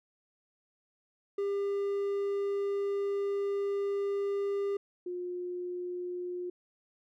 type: tone pair in turn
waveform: triangle / sine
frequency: 400.2 / 357.2 Hz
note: G4 / F4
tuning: +36 / +39 cents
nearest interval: major second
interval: 197 cents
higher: first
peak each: -27 / -34 dBFS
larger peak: first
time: 1.38-4.77 / 5.06-6.5 s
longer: first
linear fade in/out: 5 ms
effects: none